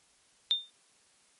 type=tone with exponential decay; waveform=sine; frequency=3618 Hz; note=A7; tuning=48 cents sharp; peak=-20 dBFS; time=0.51-0.7 s; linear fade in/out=0 ms; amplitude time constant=40 ms; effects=white hiss -65 dBFS RMS until 1.39 s + MP3 48 kbps